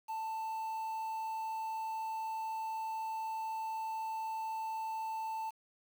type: tone with quantisation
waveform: triangle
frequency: 886 Hz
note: A5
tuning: 12 cents sharp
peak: -34 dBFS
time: 0.08-5.51 s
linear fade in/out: 20 ms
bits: 9
effects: none